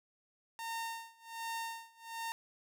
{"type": "tone with tremolo", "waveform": "sawtooth", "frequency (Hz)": 914, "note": "A#5", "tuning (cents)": -34, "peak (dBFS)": -33, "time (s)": [0.59, 2.32], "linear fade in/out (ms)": 0, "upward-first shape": "sine", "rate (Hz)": 1.3, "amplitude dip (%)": 95, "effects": []}